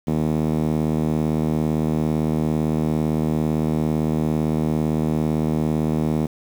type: tone with band-pass filter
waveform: 5% pulse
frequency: 77.78 Hz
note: D#2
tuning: in tune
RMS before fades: -21 dBFS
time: 0.07-6.27 s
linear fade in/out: 10 ms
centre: 190 Hz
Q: 1.7
effects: 7-bit